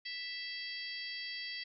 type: harmonic tone with a mistuned harmonic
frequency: 659.3 Hz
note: E5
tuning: in tune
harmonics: 3 / 4 / 5 / 6 / 7 / 8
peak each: -44 / -50 / -47 / -53 / -43 / -53 dBFS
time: 0.05-1.64 s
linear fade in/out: 10 ms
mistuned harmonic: 5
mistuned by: -22 cents
effects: none